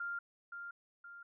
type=tone with echo; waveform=sine; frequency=1396.9 Hz; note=F6; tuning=in tune; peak=-37 dBFS; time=0-0.19 s; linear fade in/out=5 ms; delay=520 ms; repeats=2; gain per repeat=-6 dB; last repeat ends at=1.23 s; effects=none